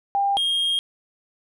sine / triangle tone pair in turn, 798 / 3237 Hz, G5 / G#7, +31 / -45 cents, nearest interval 2 octaves, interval 2424 cents, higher second, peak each -18 dBFS, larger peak neither, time 0.15-0.37 / 0.37-0.79 s, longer second, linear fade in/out 0 ms, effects none

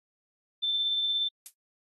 sine tone with tremolo, 3547 Hz, A7, 13 cents sharp, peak -24 dBFS, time 0.62-1.29 s, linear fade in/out 20 ms, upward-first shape triangle, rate 17 Hz, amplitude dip 30%
violet noise with exponential decay, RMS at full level -33 dBFS, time 1.46-1.54 s, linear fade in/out 0 ms, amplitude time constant 16 ms
effects AAC 32 kbps

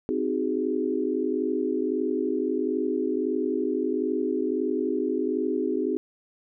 sine chord, Ab dominant seventh, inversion first, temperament just, 259.6 / 311.5 / 373.8 / 415.3 Hz, C4 / Eb4 / Gb4 / Ab4, -13 / +2 / +18 / 0 cents, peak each -29 dBFS, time 0.09-5.97 s, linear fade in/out 0 ms, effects none

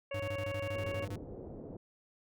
harmonic tone, 556 Hz, C#5, 5 cents sharp, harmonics 1 / 2 / 3 / 4 / 5, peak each -37 / -48 / -51 / -47 / -47 dBFS, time 0.11-1.05 s, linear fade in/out 5 ms
square tone bursts, 100 Hz, G2, 35 cents sharp, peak -38 dBFS, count 13, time 0.14-1.16 s, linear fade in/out 5 ms, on 60 ms, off 20 ms
white low-pass noise, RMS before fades -46 dBFS, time 0.74-1.77 s, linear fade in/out 5 ms, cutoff 500 Hz, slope 24 dB/octave
effects none

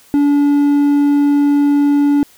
triangle tone, 287.3 Hz, D4, 38 cents flat, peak -7 dBFS, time 0.14-2.23 s, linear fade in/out 0 ms, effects white hiss -47 dBFS RMS until 2.37 s

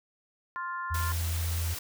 harmonic tone, 350 Hz, F4, 4 cents sharp, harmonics 3 / 4 / 5, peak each -34 / -38 / -41 dBFS, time 0.56-1.12 s, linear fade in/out 0 ms
sine tone with pitch glide, 82.41 to 83.51 Hz, E2 to E2, 0 to +23 cents, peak -28 dBFS, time 0.9-1.75 s, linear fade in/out 20 ms, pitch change +23 cents, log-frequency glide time 1.03-1.19 s
white high-pass noise, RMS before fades -38 dBFS, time 0.94-1.79 s, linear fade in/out 5 ms, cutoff 110 Hz, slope 12 dB/octave
effects none

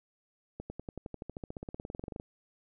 accelerating click train, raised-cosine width 2 ms, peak -26 dBFS, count 26, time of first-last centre 0.6-2.199 s, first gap 100 ms, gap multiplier 0.96, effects none

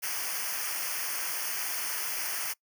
white noise with comb filter, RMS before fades -33 dBFS, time 0.02-2.54 s, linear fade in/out 20 ms, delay 0.26 ms, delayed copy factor -0.95, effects noise-tail reverb RT60 0.1 s tail -23 dB re dry

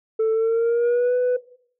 sine tone with pitch glide, 442.8 to 497 Hz, A4 to B4, +11 to +11 cents, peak -14 dBFS, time 0.19-1.37 s, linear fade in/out 10 ms, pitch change +200 cents, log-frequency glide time 0.32-1.15 s, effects noise-tail reverb RT60 0.6 s tail -18 dB re dry + tanh soft clip ceiling -16 dBFS

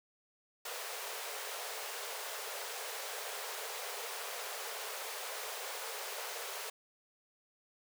pink high-pass noise, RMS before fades -42 dBFS, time 0.65-6.7 s, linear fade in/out 5 ms, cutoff 410 Hz, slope 96 dB/octave, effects none

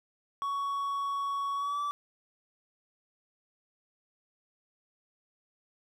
triangle tone with pitch glide, 1118 to 1158.1 Hz, C#6 to D6, +14 to -25 cents, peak -28 dBFS, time 0.42-1.91 s, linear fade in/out 0 ms, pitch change +61 cents, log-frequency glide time 1.55-1.8 s, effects none

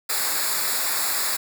white noise with comb filter, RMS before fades -24 dBFS, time 0.09-1.37 s, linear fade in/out 10 ms, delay 0.33 ms, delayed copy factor -0.8, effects none

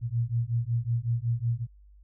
sine beating tone pair, 114.9 / 120.3 Hz, A#2 / B2, -25 / -45 cents, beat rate 5.4 Hz, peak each -28 dBFS, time 0.01-1.67 s, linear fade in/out 50 ms, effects added 50 Hz sine -51 dBFS peak until 2.03 s

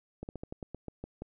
slowing click train, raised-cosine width 2 ms, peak -26 dBFS, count 10, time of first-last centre 0.23-1.22 s, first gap 59 ms, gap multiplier 1.15, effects none

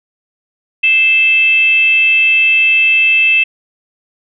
sine tone with frequency modulation, 2637 Hz, E7, in tune, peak -7 dBFS, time 0.83-3.44 s, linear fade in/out 10 ms, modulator 549 Hz, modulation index 0.36, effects none

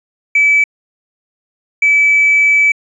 triangle tone pair in turn, 2301 / 2301 Hz, D7 / D7, -36 / -36 cents, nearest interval unison, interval 0 cents, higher neither, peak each -4 dBFS, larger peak neither, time 0.35-0.64 / 1.82-2.72 s, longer second, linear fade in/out 5 ms, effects tanh soft clip ceiling -4 dBFS + resampled to 22050 Hz

